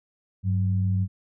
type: tone pair together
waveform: sine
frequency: 98 / 185 Hz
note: G2 / F#3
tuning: 0 / 0 cents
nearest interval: major seventh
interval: 1100 cents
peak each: -21 / -29 dBFS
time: 0.43-1.08 s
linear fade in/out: 50 ms
effects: none